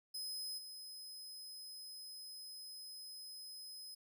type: tone with level steps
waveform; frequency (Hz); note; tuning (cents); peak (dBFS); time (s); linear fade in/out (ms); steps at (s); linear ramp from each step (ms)
sawtooth; 5070; D#8; +32; -39 / -46; 0.14-3.95; 10; 0.57; 20
effects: none